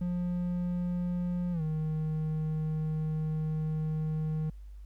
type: tone with pitch glide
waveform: triangle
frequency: 177.1 to 155.97 Hz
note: F3 to D#3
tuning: +24 to +5 cents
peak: -27 dBFS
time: 0.01-4.5 s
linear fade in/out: 5 ms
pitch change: -219 cents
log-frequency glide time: 1.52-1.62 s
effects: added 50 Hz sine -43 dBFS peak until 4.85 s + pink hiss -72 dBFS RMS until 4.85 s